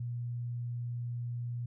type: tone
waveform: sine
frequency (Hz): 120.2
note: B2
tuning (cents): -46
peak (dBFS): -34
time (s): 0-1.66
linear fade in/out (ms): 5
effects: none